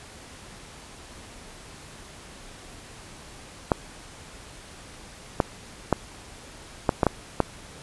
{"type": "clicks", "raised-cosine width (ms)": 1, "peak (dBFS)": -4, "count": 7, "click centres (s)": [3.718, 5.402, 5.927, 6.892, 7.032, 7.067, 7.403], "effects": ["pink hiss -45 dBFS RMS until 7.82 s", "resampled to 24000 Hz"]}